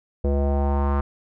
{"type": "tone with low-pass filter sweep", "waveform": "square", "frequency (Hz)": 70.3, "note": "C#2", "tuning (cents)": 25, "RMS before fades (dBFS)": -21, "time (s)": [0.24, 1.01], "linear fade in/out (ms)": 5, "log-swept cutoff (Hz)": [510, 1200], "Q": 3, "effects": []}